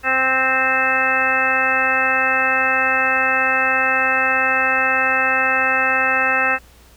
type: harmonic tone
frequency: 261.8 Hz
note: C4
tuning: 1 cent sharp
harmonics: 1 / 2 / 3 / 4 / 5 / 6 / 7 / 8 / 10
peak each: -32 / -26 / -24 / -30 / -22 / -22 / -21 / -28 / -20 dBFS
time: 0.03-6.59 s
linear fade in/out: 50 ms
effects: added 60 Hz sine -47 dBFS peak until 6.96 s + pink hiss -50 dBFS RMS until 6.96 s